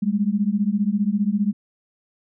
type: beating tone pair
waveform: sine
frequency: 197.7 / 212.7 Hz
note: G3 / G#3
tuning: +15 / +42 cents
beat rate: 15 Hz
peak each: -21 dBFS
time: 0.02-1.53 s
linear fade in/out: 10 ms
effects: none